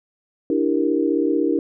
sine chord, E half-diminished seventh, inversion third, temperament equal, 293.7 / 329.6 / 392 / 466.2 Hz, D4 / E4 / G4 / Bb4, 0 / 0 / 0 / 0 cents, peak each -21 / -21 / -24 / -24 dBFS, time 0.5-1.59 s, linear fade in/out 2 ms, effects none

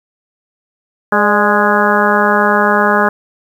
harmonic tone with a mistuned harmonic, 207.7 Hz, G#3, in tune, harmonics 1 / 2 / 3 / 4 / 5 / 6 / 7 / 8, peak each -17 / -17 / -17 / -17 / -17 / -17 / -17 / -17 dBFS, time 1.12-3.09 s, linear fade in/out 5 ms, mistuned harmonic 3, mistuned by -53 cents, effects 7-bit

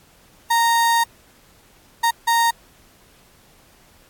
35% pulse tone bursts at uneven times, 928 Hz, A#5, 8 cents flat, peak -13 dBFS, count 3, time 0.5-1.04 / 2.03-2.11 / 2.27-2.51 s, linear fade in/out 10 ms, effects pink hiss -53 dBFS RMS until 4.09 s + AAC 64 kbps

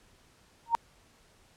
sine tone with exponential growth, 926 Hz, A#5, 12 cents flat, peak -17 dBFS, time 0.66-0.75 s, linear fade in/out 0 ms, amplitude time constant 18 ms, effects pink hiss -62 dBFS RMS until 1.56 s + low-pass 10000 Hz 12 dB/octave

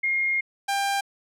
sine / sawtooth tone pair in turn, 2135 / 795.6 Hz, C7 / G5, +34 / +25 cents, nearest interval octave + perfect fourth, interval 1709 cents, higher first, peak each -21 / -19 dBFS, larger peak second, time 0.03-0.41 / 0.68-1.01 s, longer first, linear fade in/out 10 ms, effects low-pass 12000 Hz 12 dB/octave

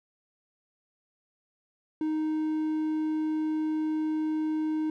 triangle tone, 311.1 Hz, D#4, in tune, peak -24 dBFS, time 2.01-4.9 s, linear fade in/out 2 ms, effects none

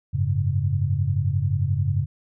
sine chord, F# suspended second, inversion none, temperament equal, 92.5 / 103.83 / 138.59 Hz, F#2 / G#2 / C#3, 0 / 0 / 0 cents, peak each -24 dBFS, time 0.13-2.06 s, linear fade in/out 20 ms, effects none

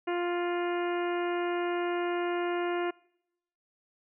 harmonic tone with a mistuned harmonic, 350 Hz, F4, 4 cents sharp, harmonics 1 / 2 / 3 / 4 / 5 / 6 / 7 / 8, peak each -29 / -35 / -39 / -41 / -43 / -45 / -46 / -47 dBFS, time 0.07-2.91 s, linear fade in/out 10 ms, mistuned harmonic 8, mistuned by +23 cents, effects noise-tail reverb RT60 0.8 s tail -25 dB re dry

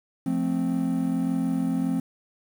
triangle chord, F major, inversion none, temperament equal, 174.61 / 220 / 261.6 Hz, F3 / A3 / C4, 0 / 0 / 0 cents, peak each -26 / -28 / -23 dBFS, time 0.26-2 s, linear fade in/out 5 ms, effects 8-bit

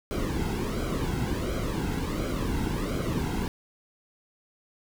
brown noise with flanger, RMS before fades -29 dBFS, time 0.11-3.48 s, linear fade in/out 0 ms, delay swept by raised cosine 1.1 to 1.72 ms, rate 1.4 Hz, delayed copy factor -0.7, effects none

